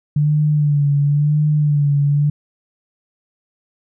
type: tone with vibrato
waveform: sine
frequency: 146.83 Hz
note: D3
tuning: in tune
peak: -12 dBFS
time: 0.16-2.3 s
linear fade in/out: 5 ms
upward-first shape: sine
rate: 0.96 Hz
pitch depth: 49 cents each way
effects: none